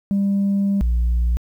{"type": "tone pair in turn", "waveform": "sine", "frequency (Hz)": [198.7, 59.07], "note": ["G3", "A#1"], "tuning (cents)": [24, 24], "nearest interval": "octave + major sixth", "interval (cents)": 2100, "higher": "first", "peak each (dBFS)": [-14, -13], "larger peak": "second", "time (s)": [[0.11, 0.81], [0.81, 1.37]], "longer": "first", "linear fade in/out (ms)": 0, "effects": ["tanh soft clip ceiling -14 dBFS", "9-bit"]}